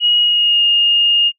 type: tone with pitch glide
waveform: sine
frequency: 2894 to 2839 Hz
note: F#7 to F7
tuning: -39 to +28 cents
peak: -10 dBFS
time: 0-1.32 s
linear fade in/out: 50 ms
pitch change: -33 cents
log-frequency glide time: 0.21-0.63 s
effects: noise-tail reverb RT60 0.1 s tail -18 dB re dry